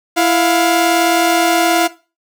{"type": "tone pair together", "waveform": "sawtooth", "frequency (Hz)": [333.5, 706], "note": ["E4", "F5"], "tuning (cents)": [20, 19], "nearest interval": "octave + minor second", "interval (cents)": 1299, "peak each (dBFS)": -10, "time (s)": [0.16, 1.88], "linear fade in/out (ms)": 20, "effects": ["noise-tail reverb RT60 0.3 s tail -17 dB re dry"]}